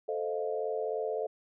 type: chord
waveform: sine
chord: F dominant seventh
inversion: first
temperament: equal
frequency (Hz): 440 / 523.3 / 622.3 / 698.5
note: A4 / C5 / Eb5 / F5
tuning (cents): 0 / 0 / 0 / 0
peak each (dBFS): -33 / -37 / -37 / -39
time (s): 0.08-1.27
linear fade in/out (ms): 10
effects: none